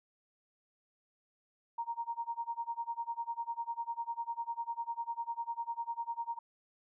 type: tone with tremolo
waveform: sine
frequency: 932.3 Hz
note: A#5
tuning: in tune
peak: -32 dBFS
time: 1.78-6.39 s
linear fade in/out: 5 ms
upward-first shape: sine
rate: 10 Hz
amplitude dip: 95%
effects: none